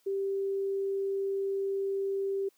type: tone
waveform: sine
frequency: 392 Hz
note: G4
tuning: in tune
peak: -28 dBFS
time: 0.06-2.49 s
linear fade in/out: 10 ms
effects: white hiss -69 dBFS RMS until 2.57 s + high-pass 200 Hz 12 dB/octave